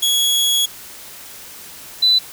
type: tone pair in turn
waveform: sawtooth / sine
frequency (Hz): 3342 / 3995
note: G#7 / B7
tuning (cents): +10 / +19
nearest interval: minor third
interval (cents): 309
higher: second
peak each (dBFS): -11 / -10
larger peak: second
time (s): 0.02-0.66 / 2.02-2.19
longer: first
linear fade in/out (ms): 10
effects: white hiss -37 dBFS RMS until 2.32 s